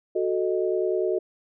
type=chord; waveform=sine; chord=D# diminished; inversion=first; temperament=equal; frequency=370 / 440 / 622.3 Hz; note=F#4 / A4 / D#5; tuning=0 / 0 / 0 cents; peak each=-24 / -27 / -29 dBFS; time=0.15-1.19 s; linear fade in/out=10 ms; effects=none

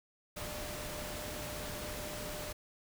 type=tone in noise; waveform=sine; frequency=600 Hz; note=D5; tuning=37 cents sharp; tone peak=-46 dBFS; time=0.36-2.53 s; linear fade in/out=10 ms; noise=pink; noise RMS=-42 dBFS; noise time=0.36-2.53 s; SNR=-7 dB; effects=none

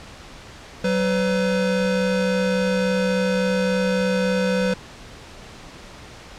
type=tone pair together; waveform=square; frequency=188.85 / 503 Hz; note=F#3 / B4; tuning=+36 / +32 cents; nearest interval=octave + perfect fourth; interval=1696 cents; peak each=-22 dBFS; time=0.84-4.74 s; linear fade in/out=5 ms; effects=pink hiss -41 dBFS RMS until 6.38 s + low-pass 6000 Hz 12 dB/octave

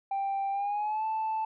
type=tone with pitch glide; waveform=sine; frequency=787 to 878.3 Hz; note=G5 to A5; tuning=+7 to -3 cents; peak=-26 dBFS; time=0.11-1.45 s; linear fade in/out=5 ms; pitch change=+190 cents; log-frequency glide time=0.51-1.05 s; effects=tanh soft clip ceiling -26 dBFS

